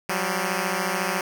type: beating tone pair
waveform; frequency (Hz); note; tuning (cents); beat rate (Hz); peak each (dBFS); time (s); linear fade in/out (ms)
5% pulse; 180 / 194; F#3 / G3; -47 / -18; 14; -15 / -15; 0.09-1.21; 2
effects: none